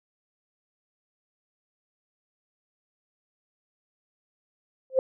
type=tone with exponential growth; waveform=sine; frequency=523.3 Hz; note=C5; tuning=in tune; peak=-13 dBFS; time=4.9-4.99 s; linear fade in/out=1 ms; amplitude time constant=19 ms; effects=none